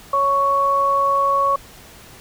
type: tone pair together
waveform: sine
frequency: 554.4 / 1112.3 Hz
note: C#5 / C#6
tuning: 0 / +6 cents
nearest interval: octave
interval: 1206 cents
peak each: -22 / -15 dBFS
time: 0.13-1.56 s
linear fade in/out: 5 ms
effects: pink hiss -43 dBFS RMS until 2.2 s